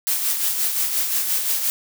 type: noise with tremolo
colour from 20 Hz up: blue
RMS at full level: -20 dBFS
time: 0.07-1.7 s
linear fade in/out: 0 ms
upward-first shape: sine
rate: 5.7 Hz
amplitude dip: 45%
effects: none